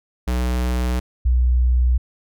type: tone pair in turn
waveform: square / sine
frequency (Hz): 61.74 / 61.74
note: B1 / B1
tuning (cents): 0 / 0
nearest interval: unison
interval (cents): 0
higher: neither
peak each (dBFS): -19 / -13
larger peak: second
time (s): 0.27-1 / 1.25-1.98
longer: neither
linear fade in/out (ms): 10
effects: none